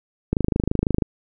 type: click train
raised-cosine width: 3 ms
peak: -6 dBFS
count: 19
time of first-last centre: 0.33-1.022 s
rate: 26 Hz
effects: none